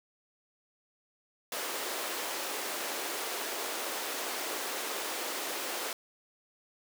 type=high-pass noise; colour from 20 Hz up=pink; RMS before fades=-36 dBFS; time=1.52-5.93 s; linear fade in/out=2 ms; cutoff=350 Hz; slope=24 dB/octave; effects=none